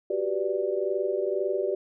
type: chord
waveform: sine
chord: G major seventh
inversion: third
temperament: equal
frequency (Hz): 370 / 392 / 493.9 / 587.3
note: F#4 / G4 / B4 / D5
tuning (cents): 0 / 0 / 0 / 0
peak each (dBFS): -31 / -28 / -33 / -30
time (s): 0.1-1.75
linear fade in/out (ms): 5
effects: none